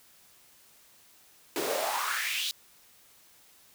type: noise with high-pass filter sweep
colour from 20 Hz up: pink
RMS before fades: -31 dBFS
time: 1.56-2.51 s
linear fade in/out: 0 ms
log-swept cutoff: 330 to 3900 Hz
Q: 4.2
effects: white hiss -59 dBFS RMS until 3.74 s